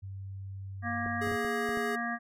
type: tone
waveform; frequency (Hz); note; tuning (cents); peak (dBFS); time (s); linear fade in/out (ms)
sine; 96.9; G2; -20; -38; 0.02-1.37; 20
type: harmonic tone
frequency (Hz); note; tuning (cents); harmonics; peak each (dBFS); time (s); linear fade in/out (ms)
235.2; A#3; +16; 1 / 3 / 5 / 7 / 8; -36 / -37 / -39 / -36 / -39; 0.82-2.19; 50
type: clicks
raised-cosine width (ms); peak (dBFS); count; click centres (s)
2; -28; 6; 1.062 / 1.272 / 1.317 / 1.448 / 1.691 / 1.773
type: tone with vibrato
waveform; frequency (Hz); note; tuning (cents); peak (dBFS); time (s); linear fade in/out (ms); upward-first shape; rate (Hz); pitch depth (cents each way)
square; 415.3; G#4; 0; -34; 1.21-1.96; 10; triangle; 9.5; 8
effects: none